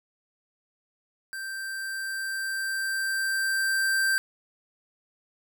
square tone with level ramp, 1568 Hz, G6, in tune, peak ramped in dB -34 to -22 dBFS, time 1.33-4.18 s, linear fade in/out 0 ms, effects 10-bit

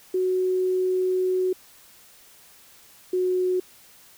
sine tone pair in turn, 370 / 366.6 Hz, F#4 / F#4, 0 / -16 cents, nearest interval unison, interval 16 cents, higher first, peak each -20 dBFS, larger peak neither, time 0.14-1.53 / 3.13-3.6 s, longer first, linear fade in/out 5 ms, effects white hiss -52 dBFS RMS until 4.17 s

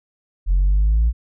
sine linear sweep, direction up, 43.12 to 58.27 Hz, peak -11 dBFS, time 0.46-1.13 s, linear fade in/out 50 ms, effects tanh soft clip ceiling -11 dBFS

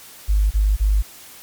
sine tone bursts, 51.1 Hz, G#1, 27 cents flat, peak -13 dBFS, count 3, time 0.28-1.026 s, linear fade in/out 20 ms, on 230 ms, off 28 ms, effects white hiss -42 dBFS RMS until 1.42 s + MP3 96 kbps

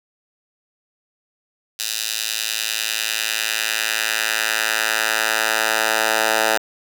10% pulse tone with high-pass filter sweep, 110 Hz, A2, in tune, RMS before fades -21 dBFS, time 1.79-6.58 s, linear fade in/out 10 ms, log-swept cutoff 4100 to 830 Hz, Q 1.1, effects none

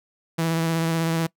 sawtooth tone with vibrato, 164.2 Hz, E3, 6 cents flat, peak -17 dBFS, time 0.38-1.27 s, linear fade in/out 10 ms, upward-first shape sine, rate 16 Hz, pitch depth 20 cents each way, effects noise-tail reverb RT60 0.1 s tail -22 dB re dry

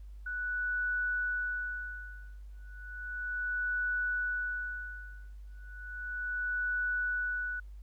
sine tone with tremolo, 1480 Hz, F#6, in tune, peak -29 dBFS, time 0.26-7.6 s, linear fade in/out 5 ms, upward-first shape sine, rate 0.34 Hz, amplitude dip 100%, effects added 50 Hz sine -44 dBFS peak until 7.82 s + pink hiss -73 dBFS RMS until 7.82 s

